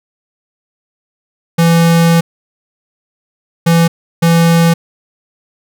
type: tone bursts at uneven times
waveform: square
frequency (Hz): 167.4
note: E3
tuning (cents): +27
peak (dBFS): -7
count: 3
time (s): 1.58-2.21 / 3.66-3.88 / 4.22-4.74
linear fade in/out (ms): 10
effects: none